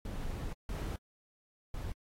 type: noise bursts at uneven times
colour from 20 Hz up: brown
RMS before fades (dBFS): -38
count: 3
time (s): 0.05-0.53 / 0.69-0.96 / 1.74-1.92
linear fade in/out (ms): 2
effects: AAC 48 kbps